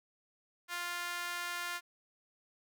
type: tone with high-pass filter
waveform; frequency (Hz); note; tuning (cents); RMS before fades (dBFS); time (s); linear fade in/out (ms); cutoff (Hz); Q
sawtooth; 349.7; F4; +2; -39; 0.68-1.81; 50; 1400; 1.5
effects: none